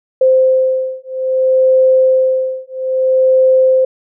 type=beating tone pair; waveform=sine; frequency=520 / 520.61 Hz; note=C5 / C5; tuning=-11 / -9 cents; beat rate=0.61 Hz; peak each=-12 dBFS; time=0.21-3.85 s; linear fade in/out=5 ms; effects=none